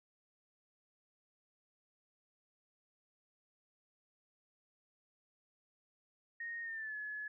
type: tone with pitch glide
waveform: sine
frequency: 1859 to 1704.7 Hz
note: A#6 to G#6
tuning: -5 to +45 cents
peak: -40 dBFS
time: 6.4-7.28 s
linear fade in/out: 5 ms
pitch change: -150 cents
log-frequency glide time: 6.62-6.96 s
effects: none

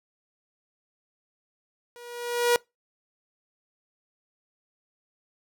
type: tone with level ramp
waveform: sawtooth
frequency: 480.3 Hz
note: B4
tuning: 48 cents flat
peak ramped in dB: -41 to -13 dBFS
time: 1.96-2.56 s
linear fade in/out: 0 ms
effects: noise-tail reverb RT60 0.2 s tail -24 dB re dry

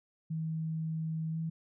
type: tone with pitch glide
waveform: sine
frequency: 160 to 162.33 Hz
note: D#3 to E3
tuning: +49 to -26 cents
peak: -32 dBFS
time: 0.3-1.5 s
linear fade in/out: 10 ms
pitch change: +25 cents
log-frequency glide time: 1.31-1.38 s
effects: none

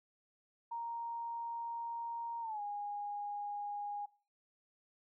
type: tone with pitch glide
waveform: sine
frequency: 932.3 to 821 Hz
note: A#5 to G#5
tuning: 0 to -20 cents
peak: -38 dBFS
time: 0.71-4.06 s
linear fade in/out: 10 ms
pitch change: -220 cents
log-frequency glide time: 2.41-2.61 s
effects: noise-tail reverb RT60 0.4 s tail -22 dB re dry

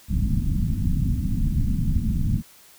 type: low-pass noise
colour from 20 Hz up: pink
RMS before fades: -22 dBFS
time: 0.08-2.43 s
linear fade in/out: 50 ms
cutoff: 250 Hz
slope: 48 dB/octave
effects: white hiss -51 dBFS RMS until 2.78 s

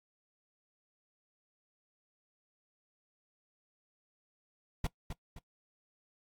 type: noise with echo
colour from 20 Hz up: brown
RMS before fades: -30 dBFS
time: 4.84-4.87 s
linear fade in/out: 5 ms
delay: 260 ms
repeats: 2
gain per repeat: -8 dB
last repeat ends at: 5.39 s
effects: noise-tail reverb RT60 0.1 s tail -21 dB re dry + AAC 64 kbps

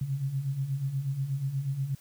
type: beating tone pair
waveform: sine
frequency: 130.6 / 138.9 Hz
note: C3 / C#3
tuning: -3 / +4 cents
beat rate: 8.3 Hz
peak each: -35 / -29 dBFS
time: 0.01-1.95 s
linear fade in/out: 5 ms
effects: white hiss -58 dBFS RMS until 2 s

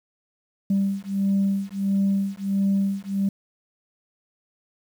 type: beating tone pair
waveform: sine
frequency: 196 / 197.5 Hz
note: G3 / G3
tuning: 0 / +13 cents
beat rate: 1.5 Hz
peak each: -22 / -22 dBFS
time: 0.7-3.29 s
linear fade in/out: 5 ms
effects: tanh soft clip ceiling -15 dBFS + 8-bit

